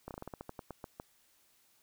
slowing click train, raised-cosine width 1 ms, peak -28 dBFS, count 13, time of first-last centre 0.08-0.999 s, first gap 28 ms, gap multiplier 1.17, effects white hiss -69 dBFS RMS until 1.82 s

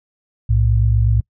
sine tone pair together, 61.74 / 110.01 Hz, B1 / A2, 0 / 0 cents, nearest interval minor seventh, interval 1000 cents, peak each -15 / -14 dBFS, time 0.49-1.21 s, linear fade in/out 10 ms, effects noise-tail reverb RT60 0.1 s tail -26 dB re dry

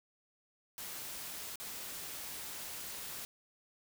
white noise with dropouts, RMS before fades -44 dBFS, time 0.78-3.25 s, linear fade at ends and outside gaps 0 ms, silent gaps 1.557-1.6 s, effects none

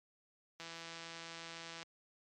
click train, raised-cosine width 0.2 ms, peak -30 dBFS, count 205, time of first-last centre 0.6-1.829 s, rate 166 Hz, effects high-pass 100 Hz 12 dB/octave + MP3 64 kbps

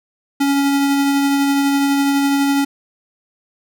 square tone with tremolo, 279.4 Hz, C#4, 14 cents sharp, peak -13 dBFS, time 0.4-2.65 s, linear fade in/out 10 ms, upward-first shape triangle, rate 12 Hz, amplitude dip 25%, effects none

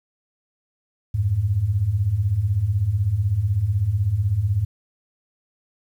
sine beating tone pair, 88.4 / 104.4 Hz, F2 / G#2, +22 / +10 cents, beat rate 16 Hz, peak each -24 / -19 dBFS, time 1.14-4.65 s, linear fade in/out 10 ms, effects 9-bit

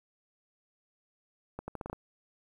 accelerating click train, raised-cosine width 1 ms, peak -24 dBFS, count 7, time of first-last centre 1.59-1.93 s, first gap 90 ms, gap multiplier 0.81, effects 10-bit

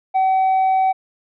sine tone with tanh clipping, 760 Hz, F#5, 46 cents sharp, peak -14 dBFS, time 0.14-0.93 s, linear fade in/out 20 ms, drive 2 dB, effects none

